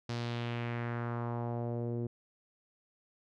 sawtooth tone with low-pass filter sweep, 118.7 Hz, A#2, 32 cents sharp, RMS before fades -36 dBFS, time 0.09-2.07 s, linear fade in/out 5 ms, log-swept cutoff 5100 to 370 Hz, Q 2, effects none

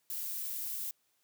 violet noise, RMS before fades -38 dBFS, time 0.1-0.91 s, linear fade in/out 2 ms, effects white hiss -75 dBFS RMS until 1.23 s + high-pass 100 Hz 12 dB/octave

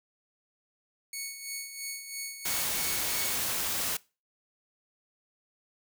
10% pulse tone with tremolo, 2217 Hz, C#7, in tune, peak -25 dBFS, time 1.13-3.38 s, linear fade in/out 2 ms, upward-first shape sine, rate 3 Hz, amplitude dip 60%
white noise, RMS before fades -31 dBFS, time 2.45-3.97 s, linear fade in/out 5 ms
effects noise-tail reverb RT60 0.3 s tail -22 dB re dry

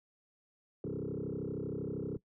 sine tone with frequency modulation, 287.4 Hz, D4, 37 cents flat, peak -34 dBFS, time 0.84-2.17 s, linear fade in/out 2 ms, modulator 32.8 Hz, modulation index 5.3, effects noise-tail reverb RT60 0.1 s tail -19 dB re dry + tanh soft clip ceiling -31 dBFS

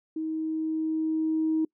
sine tone with level ramp, 316.8 Hz, D#4, 31 cents sharp, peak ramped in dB -28 to -21 dBFS, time 0.16-1.65 s, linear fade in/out 5 ms, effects noise-tail reverb RT60 0.1 s tail -26 dB re dry + tanh soft clip ceiling -17 dBFS

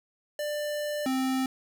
square tone pair in turn, 593 / 261.9 Hz, D5 / C4, +17 / +2 cents, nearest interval octave + major second, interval 1415 cents, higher first, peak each -30 / -26 dBFS, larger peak second, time 0.39-1.06 / 1.06-1.46 s, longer first, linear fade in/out 2 ms, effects none

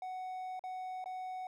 triangle tone with dropouts, 743 Hz, F#5, 7 cents sharp, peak -37 dBFS, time 0.02-1.47 s, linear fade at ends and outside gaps 2 ms, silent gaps 0.594-0.638 / 1.042-1.058 s, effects none

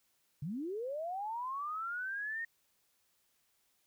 sine linear sweep, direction up, 130.81 to 1864.7 Hz, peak -36 dBFS, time 0.42-2.45 s, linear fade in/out 5 ms, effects white hiss -75 dBFS RMS until 3.86 s

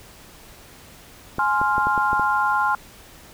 clicks, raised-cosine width 2 ms, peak -16 dBFS, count 7, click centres 1.384 / 1.615 / 1.781 / 1.87 / 1.978 / 2.131 / 2.196 s
sine chord, F minor, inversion first, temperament just, 838.1 / 1047.7 / 1396.9 Hz, Ab5 / C6 / F6, +16 / +2 / 0 cents, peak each -22 dBFS, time 1.39-2.75 s, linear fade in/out 2 ms
effects pink hiss -46 dBFS RMS until 3.33 s

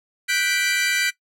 sawtooth chord, G major seventh, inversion third, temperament equal, 1480 / 1568 / 1975.5 / 2349 Hz, F#6 / G6 / B6 / D7, 0 / 0 / 0 / 0 cents, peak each -23 / -23 / -20 / -21 dBFS, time 0.28-1.11 s, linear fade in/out 20 ms, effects noise-tail reverb RT60 0.1 s tail -19 dB re dry + low-pass 12000 Hz 12 dB/octave

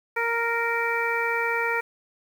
harmonic tone, 465 Hz, A#4, 4 cents flat, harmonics 1 / 2 / 3 / 4 / 5, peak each -29 / -29 / -29 / -29 / -29 dBFS, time 0.16-1.81 s, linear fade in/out 10 ms, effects 8-bit

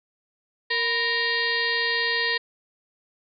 harmonic tone with a mistuned harmonic, 465.5 Hz, A#4, 2 cents flat, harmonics 1 / 2 / 4 / 5 / 6 / 7 / 8 / 9 / 10, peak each -32 / -34 / -24 / -36 / -34 / -36 / -32 / -31 / -33 dBFS, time 0.7-2.38 s, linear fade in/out 10 ms, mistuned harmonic 2, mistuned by +98 cents, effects none

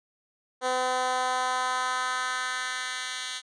10% pulse tone with high-pass filter sweep, 254.4 Hz, C4, 48 cents flat, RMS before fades -29 dBFS, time 0.61-3.42 s, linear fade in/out 50 ms, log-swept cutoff 510 to 2700 Hz, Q 1.6, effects resampled to 22050 Hz

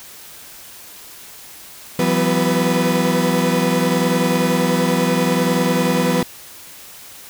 35% pulse tone cluster, 168.7 / 189.4 / 251.5 / 492.7 Hz, E3 / F#3 / B3 / B4, +40 / +41 / +32 / -4 cents, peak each -19 dBFS, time 1.99-6.23 s, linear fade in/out 2 ms, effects white hiss -39 dBFS RMS until 7.29 s

